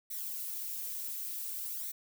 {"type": "noise with flanger", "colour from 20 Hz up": "violet", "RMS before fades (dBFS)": -39, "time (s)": [0.1, 1.92], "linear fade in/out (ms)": 10, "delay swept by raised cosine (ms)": [0.5, 4.6], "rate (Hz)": 0.56, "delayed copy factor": 0.65, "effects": []}